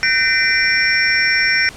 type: tone cluster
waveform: sine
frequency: 1533 / 1839 / 2040 / 2353 / 5460 Hz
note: G6 / A#6 / C7 / D7 / F8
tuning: -39 / -24 / -44 / +3 / -40 cents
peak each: -19 dBFS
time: 0.03-1.69 s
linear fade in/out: 0 ms
effects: pink hiss -37 dBFS RMS until 1.76 s + low-pass 9000 Hz 12 dB/octave